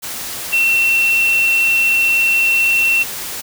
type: tone in noise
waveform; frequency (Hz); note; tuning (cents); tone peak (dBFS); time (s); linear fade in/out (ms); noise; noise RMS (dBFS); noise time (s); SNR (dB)
sine; 2708; E7; +46; -11; 0.52-3.04; 20; white; -26; 0.02-3.42; +12
effects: none